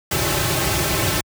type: noise with comb filter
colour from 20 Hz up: pink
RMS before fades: -20 dBFS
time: 0.11-1.21 s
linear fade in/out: 5 ms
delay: 4.2 ms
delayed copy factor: -0.9
effects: high-pass 60 Hz 12 dB/octave